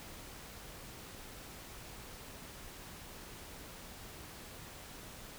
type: silence
effects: pink hiss -50 dBFS RMS until 5.38 s